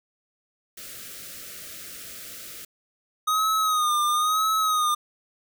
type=band-stop noise; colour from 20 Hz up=white; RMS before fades=-40 dBFS; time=0.77-2.65 s; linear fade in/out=5 ms; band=680 to 1200 Hz; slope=96 dB/octave
type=tone with vibrato; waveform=square; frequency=1244.5 Hz; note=D#6; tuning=in tune; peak=-21 dBFS; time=3.27-4.95 s; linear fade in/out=10 ms; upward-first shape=sine; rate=1 Hz; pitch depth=65 cents each way
effects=none